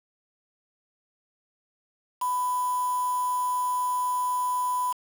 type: tone with quantisation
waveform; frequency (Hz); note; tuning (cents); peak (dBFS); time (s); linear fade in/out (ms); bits
sine; 996; B5; +14; -24; 2.21-4.93; 10; 6
effects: none